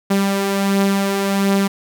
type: beating tone pair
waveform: sawtooth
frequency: 196 / 197.4 Hz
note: G3 / G3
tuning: 0 / +12 cents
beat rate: 1.4 Hz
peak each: -19 / -12 dBFS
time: 0.1-1.68 s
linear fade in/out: 10 ms
effects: none